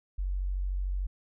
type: tone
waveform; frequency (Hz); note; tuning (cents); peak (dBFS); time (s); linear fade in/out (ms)
sine; 46.73; F#1; +18; -28; 0.18-1.07; 10
effects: none